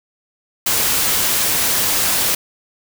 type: noise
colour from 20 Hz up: white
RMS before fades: -17 dBFS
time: 0.66-2.35 s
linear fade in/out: 5 ms
effects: none